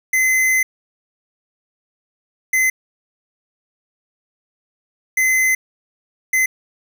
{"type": "tone bursts at uneven times", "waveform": "square", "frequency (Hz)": 2047, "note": "C7", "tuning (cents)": -38, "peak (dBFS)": -14, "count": 4, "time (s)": [[0.13, 0.63], [2.53, 2.7], [5.17, 5.55], [6.33, 6.46]], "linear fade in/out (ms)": 5, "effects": []}